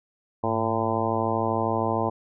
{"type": "harmonic tone with a mistuned harmonic", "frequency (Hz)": 112.9, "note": "A2", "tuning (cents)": 45, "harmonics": [1, 2, 3, 4, 5, 6, 7, 8, 9], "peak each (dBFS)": [-31, -31, -31, -31, -31, -31, -31, -31, -31], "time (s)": [0.43, 2.1], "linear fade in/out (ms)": 10, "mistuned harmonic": 1, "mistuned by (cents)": -140, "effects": []}